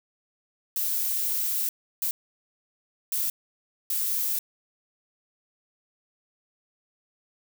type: noise bursts at uneven times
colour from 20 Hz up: violet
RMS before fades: -27 dBFS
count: 4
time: 0.76-1.69 / 2.02-2.11 / 3.12-3.3 / 3.9-4.39 s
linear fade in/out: 2 ms
effects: none